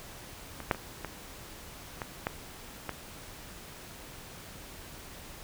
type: clicks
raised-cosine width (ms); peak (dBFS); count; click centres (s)
0.5; -25 / -9 / -25 / -20 / -19 / -14 / -18; 7; 0.603 / 0.712 / 0.747 / 1.047 / 2.018 / 2.269 / 2.893
effects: pink hiss -47 dBFS RMS until 5.43 s